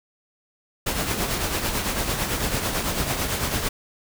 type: noise with tremolo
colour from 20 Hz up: pink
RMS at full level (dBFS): -23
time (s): 0.86-3.69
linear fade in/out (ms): 10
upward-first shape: triangle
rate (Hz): 9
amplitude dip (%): 55
effects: none